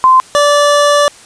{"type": "tone pair in turn", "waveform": ["sine", "25% pulse"], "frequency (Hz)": [1036, 581.4], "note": ["C6", "D5"], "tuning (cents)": [-17, -18], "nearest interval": "minor seventh", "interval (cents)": 1001, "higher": "first", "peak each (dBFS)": -3, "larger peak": "neither", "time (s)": [[0.04, 0.2], [0.35, 1.08]], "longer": "second", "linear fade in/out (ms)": 0, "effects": ["white hiss -38 dBFS RMS until 1.25 s", "resampled to 22050 Hz"]}